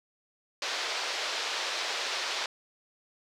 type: band-pass noise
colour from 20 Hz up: white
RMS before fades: -33 dBFS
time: 0.62-2.46 s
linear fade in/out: 2 ms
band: 420 to 5100 Hz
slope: 24 dB/octave
effects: none